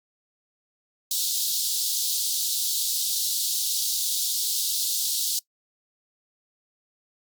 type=high-pass noise; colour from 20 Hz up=pink; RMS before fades=-26 dBFS; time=1.11-5.39 s; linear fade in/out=2 ms; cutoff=3600 Hz; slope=48 dB/octave; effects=noise-tail reverb RT60 0.1 s tail -21 dB re dry + Opus 48 kbps